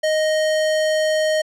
square tone, 622.3 Hz, D#5, in tune, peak -17 dBFS, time 0.03-1.42 s, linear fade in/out 10 ms, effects low-pass 8000 Hz 12 dB/octave

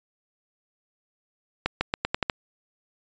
accelerating click train, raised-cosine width 0.3 ms, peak -7 dBFS, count 7, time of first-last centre 1.66-2.298 s, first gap 150 ms, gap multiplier 0.86, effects resampled to 16000 Hz

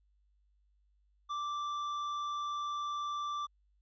sine tone with hard clipping, 1173 Hz, D6, 2 cents flat, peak -36 dBFS, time 1.29-3.47 s, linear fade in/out 20 ms, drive 7 dB, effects added 50 Hz sine -68 dBFS peak until 3.81 s + resampled to 16000 Hz

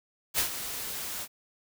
white noise with ADSR envelope, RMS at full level -25 dBFS, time 0.34-1.28 s, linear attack 46 ms, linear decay 95 ms, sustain -11 dB, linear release 58 ms, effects none

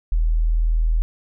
sine tone, 40.39 Hz, E1, 35 cents flat, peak -15 dBFS, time 0.12-1.02 s, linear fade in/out 0 ms, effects none

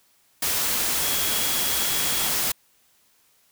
sine tone in noise, 3322 Hz, G#7, in tune, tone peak -32 dBFS, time 1.02-2.29 s, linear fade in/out 5 ms, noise white, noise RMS -24 dBFS, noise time 0.42-2.52 s, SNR -11 dB, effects white hiss -62 dBFS RMS until 3.51 s

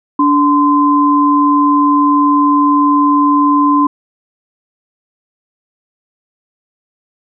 sine tone pair together, 290 / 1031.5 Hz, D4 / C6, -22 / -25 cents, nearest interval octave + minor seventh, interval 2197 cents, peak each -10 dBFS, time 0.19-3.87 s, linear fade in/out 5 ms, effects none

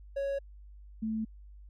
triangle / sine tone pair in turn, 554.4 / 220 Hz, C#5 / A3, 0 / 0 cents, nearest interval octave + major third, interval 1600 cents, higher first, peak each -28 / -30 dBFS, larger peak first, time 0.16-0.39 / 1.02-1.25 s, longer neither, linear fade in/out 10 ms, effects added 50 Hz sine -48 dBFS peak until 1.69 s

